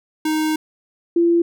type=tone pair in turn; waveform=square / sine; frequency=311.1 / 340.6 Hz; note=D#4 / F4; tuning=0 / -43 cents; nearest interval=major second; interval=157 cents; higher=second; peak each=-18 / -12 dBFS; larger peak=second; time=0.25-0.56 / 1.16-1.42 s; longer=first; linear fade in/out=5 ms; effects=none